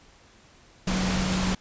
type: tone in noise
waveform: sine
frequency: 186.2 Hz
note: F#3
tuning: 11 cents sharp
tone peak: -25 dBFS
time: 0.87-1.55 s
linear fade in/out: 5 ms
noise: pink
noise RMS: -28 dBFS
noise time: 0.87-1.55 s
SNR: 0 dB
effects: pink hiss -55 dBFS RMS until 1.6 s + resampled to 16000 Hz